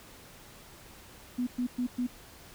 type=tone bursts; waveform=sine; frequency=246.9 Hz; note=B3; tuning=in tune; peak=-27 dBFS; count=4; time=1.38-2.07 s; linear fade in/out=10 ms; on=90 ms; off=110 ms; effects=pink hiss -52 dBFS RMS until 2.54 s